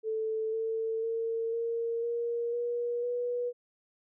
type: tone with pitch steps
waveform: sine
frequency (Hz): 440 / 447.4 / 455 / 462.7 / 470.5 / 478.4 / 486.5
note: A4 / A4 / A#4 / A#4 / A#4 / A#4 / B4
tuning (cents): 0 / +29 / -42 / -13 / +16 / +45 / -26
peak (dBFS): -29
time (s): 0.03-3.53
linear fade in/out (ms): 50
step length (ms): 500
effects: none